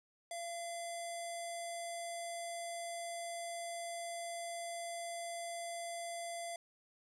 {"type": "tone with low-pass filter", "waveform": "square", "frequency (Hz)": 682, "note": "F5", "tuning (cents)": -41, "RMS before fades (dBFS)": -43, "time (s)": [0.31, 6.56], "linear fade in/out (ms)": 2, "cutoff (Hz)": 9000, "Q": 3.9, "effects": ["13-bit"]}